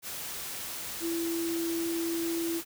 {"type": "tone in noise", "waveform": "sine", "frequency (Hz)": 334.1, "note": "E4", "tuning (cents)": 23, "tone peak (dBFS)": -29, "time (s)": [1, 2.62], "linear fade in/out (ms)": 50, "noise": "white", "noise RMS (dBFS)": -38, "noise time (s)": [0.02, 2.65], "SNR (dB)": 6, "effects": []}